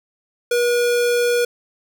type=tone; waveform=square; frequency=481.6 Hz; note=B4; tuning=44 cents flat; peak=-16 dBFS; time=0.51-1.45 s; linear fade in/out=5 ms; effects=none